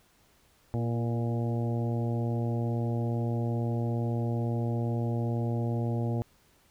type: harmonic tone with a mistuned harmonic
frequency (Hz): 117.7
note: A#2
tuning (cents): +17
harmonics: 1 / 2 / 3 / 4 / 5 / 6 / 7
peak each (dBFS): -28 / -34 / -38 / -40 / -42 / -44 / -45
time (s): 0.74-6.22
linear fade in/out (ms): 0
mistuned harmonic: 3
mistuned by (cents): -29
effects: pink hiss -64 dBFS RMS until 6.7 s